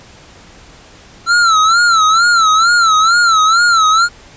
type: tone with vibrato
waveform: square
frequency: 1342 Hz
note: E6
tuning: 31 cents sharp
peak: -8 dBFS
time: 1.26-4.09 s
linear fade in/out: 50 ms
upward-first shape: sine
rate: 2.2 Hz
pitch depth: 110 cents each way
effects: pink hiss -40 dBFS RMS until 4.36 s + resampled to 16000 Hz